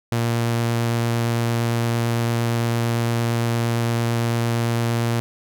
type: tone with vibrato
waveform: sawtooth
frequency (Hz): 117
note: A#2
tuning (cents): +7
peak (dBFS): -15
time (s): 0.12-5.2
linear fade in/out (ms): 0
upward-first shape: triangle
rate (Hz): 8.8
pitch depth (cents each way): 9
effects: none